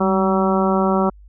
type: harmonic tone with a mistuned harmonic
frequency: 190 Hz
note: F#3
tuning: 46 cents sharp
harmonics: 1 / 2 / 3 / 4 / 5 / 6 / 7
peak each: -18 / -21 / -23 / -24 / -25 / -26 / -26 dBFS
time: 0-1.1 s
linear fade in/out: 10 ms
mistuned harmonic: 1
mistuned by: +47 cents
effects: added 50 Hz sine -41 dBFS peak until 1.28 s